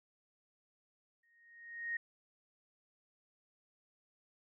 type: tone with exponential growth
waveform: sine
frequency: 1864.7 Hz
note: A#6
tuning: in tune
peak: -33 dBFS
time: 1.23-1.97 s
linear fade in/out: 5 ms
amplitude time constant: 160 ms
effects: none